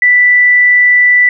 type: tone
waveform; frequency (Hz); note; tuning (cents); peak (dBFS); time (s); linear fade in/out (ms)
sine; 1975.5; B6; 0; -4; 0.02-1.29; 2
effects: none